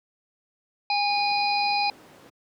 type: harmonic tone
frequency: 819 Hz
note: G#5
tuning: 24 cents flat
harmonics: 1 / 3 / 5 / 6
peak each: -23 / -28 / -30 / -31 dBFS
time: 0.9-1.9 s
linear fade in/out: 2 ms
type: noise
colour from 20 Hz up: brown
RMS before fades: -39 dBFS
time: 1.09-2.3 s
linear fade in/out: 10 ms
effects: high-pass 300 Hz 12 dB/octave